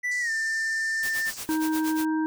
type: tone with pitch glide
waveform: triangle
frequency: 1975.5 to 1790.7 Hz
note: B6 to A6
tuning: 0 to +30 cents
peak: -23 dBFS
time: 0.03-1.31 s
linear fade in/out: 20 ms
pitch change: -170 cents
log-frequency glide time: 0.2-0.31 s
type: band-pass noise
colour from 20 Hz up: white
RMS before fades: -42 dBFS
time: 0.11-1.44 s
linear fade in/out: 5 ms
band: 4300 to 8600 Hz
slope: 96 dB/octave
type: noise with tremolo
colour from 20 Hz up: white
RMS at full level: -34 dBFS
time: 1.03-2.05 s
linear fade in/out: 0 ms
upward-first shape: sine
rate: 8.5 Hz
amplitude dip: 85%
type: harmonic tone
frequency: 314.5 Hz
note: D#4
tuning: 19 cents sharp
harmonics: 1 / 3 / 5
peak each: -23 / -33 / -37 dBFS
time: 1.49-2.26 s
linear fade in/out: 0 ms
effects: none